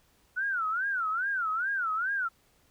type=tone with vibrato; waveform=sine; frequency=1437 Hz; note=F6; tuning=49 cents sharp; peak=-27 dBFS; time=0.36-2.29 s; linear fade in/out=20 ms; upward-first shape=sine; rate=2.4 Hz; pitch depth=220 cents each way; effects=pink hiss -66 dBFS RMS until 2.7 s